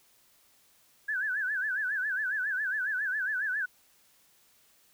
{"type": "tone with vibrato", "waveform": "sine", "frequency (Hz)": 1610, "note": "G6", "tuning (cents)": 46, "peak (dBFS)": -28, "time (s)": [1.08, 3.66], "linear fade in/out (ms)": 10, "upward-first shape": "sine", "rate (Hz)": 7.3, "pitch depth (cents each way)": 150, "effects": ["white hiss -64 dBFS RMS until 4.93 s"]}